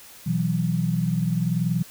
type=chord; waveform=sine; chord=B suspended fourth; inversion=none; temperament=just; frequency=123.47 / 164.63 / 185.21 Hz; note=B2 / E3 / F#3; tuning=0 / -2 / +2 cents; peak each=-27 / -23 / -26 dBFS; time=0.26-1.83 s; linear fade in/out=10 ms; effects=white hiss -46 dBFS RMS until 1.9 s